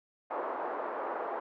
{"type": "band-pass noise", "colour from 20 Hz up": "white", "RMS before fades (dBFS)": -36, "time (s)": [0.3, 1.4], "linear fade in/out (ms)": 10, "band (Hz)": [370, 1100], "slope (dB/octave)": 24, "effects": []}